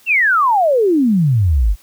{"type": "exponential sweep", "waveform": "sine", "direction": "down", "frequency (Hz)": [2800, 43.95], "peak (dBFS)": -10, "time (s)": [0.06, 1.76], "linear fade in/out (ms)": 50, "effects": ["white hiss -49 dBFS RMS until 1.82 s"]}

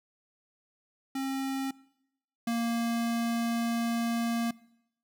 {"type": "tone pair in turn", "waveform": "square", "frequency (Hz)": [268.8, 232.7], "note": ["C4", "A#3"], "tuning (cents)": [47, -3], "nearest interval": "major second", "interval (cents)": 250, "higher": "first", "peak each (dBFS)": [-31, -28], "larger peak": "second", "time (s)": [[1.15, 1.71], [2.47, 4.51]], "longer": "second", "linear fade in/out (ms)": 5, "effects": ["noise-tail reverb RT60 0.8 s tail -22 dB re dry"]}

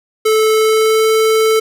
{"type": "tone with pitch glide", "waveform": "square", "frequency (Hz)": [436.2, 440.3], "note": ["A4", "A4"], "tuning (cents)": [-15, 1], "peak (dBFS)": -10, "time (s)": [0.25, 1.6], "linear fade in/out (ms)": 10, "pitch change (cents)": 16, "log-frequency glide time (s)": [0.53, 1.08], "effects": []}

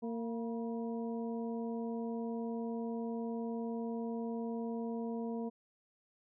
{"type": "harmonic tone with a mistuned harmonic", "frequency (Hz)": 230, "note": "A#3", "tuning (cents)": -23, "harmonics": [1, 2, 3, 4], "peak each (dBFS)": [-37, -41, -48, -51], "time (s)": [0.02, 5.5], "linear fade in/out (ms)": 20, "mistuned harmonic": 4, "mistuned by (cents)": 72, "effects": []}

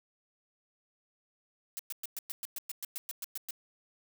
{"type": "noise bursts", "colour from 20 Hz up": "blue", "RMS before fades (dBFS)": -38, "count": 14, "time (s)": [1.77, 3.508], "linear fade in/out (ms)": 0, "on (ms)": 22, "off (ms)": 110, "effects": []}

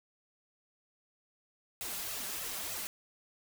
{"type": "noise with flanger", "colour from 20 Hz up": "white", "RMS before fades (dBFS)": -39, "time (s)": [1.81, 2.87], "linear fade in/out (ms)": 0, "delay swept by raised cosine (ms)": [1.5, 5.2], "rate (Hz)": 3.3, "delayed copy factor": 0.9, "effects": []}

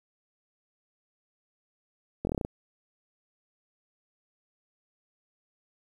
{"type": "slowing click train", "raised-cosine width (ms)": 2, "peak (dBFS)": -17, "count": 8, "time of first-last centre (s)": [2.25, 2.449], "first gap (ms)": 21, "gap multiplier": 1.1, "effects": ["9-bit"]}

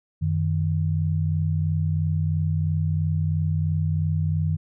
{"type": "tone pair together", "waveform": "sine", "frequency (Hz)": [92.57, 155.56], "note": ["F#2", "D#3"], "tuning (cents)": [1, 0], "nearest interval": "major sixth", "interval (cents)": 899, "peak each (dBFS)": -23, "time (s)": [0.21, 4.57], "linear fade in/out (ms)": 20, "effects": []}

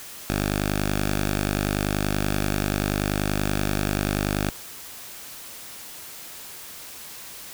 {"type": "tone with notch filter", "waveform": "5% pulse", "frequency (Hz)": 50.4, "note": "G1", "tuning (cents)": 49, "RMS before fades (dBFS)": -25, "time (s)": [0.3, 4.5], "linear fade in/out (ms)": 0, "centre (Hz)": 470, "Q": 1.8, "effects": ["white hiss -40 dBFS RMS until 7.53 s"]}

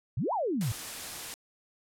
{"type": "exponential two-way sweep", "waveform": "sine", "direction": "up then down", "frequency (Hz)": [98.2, 1028, 98.2], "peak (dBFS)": -27, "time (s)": [0.17, 0.72], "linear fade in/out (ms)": 5, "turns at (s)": 0.33}
{"type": "noise", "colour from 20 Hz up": "white", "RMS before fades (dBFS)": -39, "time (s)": [0.61, 1.34], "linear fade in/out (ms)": 0}
{"effects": ["low-pass 12000 Hz 12 dB/octave"]}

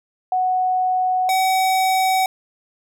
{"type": "tone pair in turn", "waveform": ["sine", "square"], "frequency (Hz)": [740, 756], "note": ["F#5", "F#5"], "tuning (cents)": [0, 37], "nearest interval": "unison", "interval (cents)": 37, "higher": "second", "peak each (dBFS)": -16, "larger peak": "neither", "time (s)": [[0.32, 1.29], [1.29, 2.26]], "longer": "neither", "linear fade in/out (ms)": 2, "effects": []}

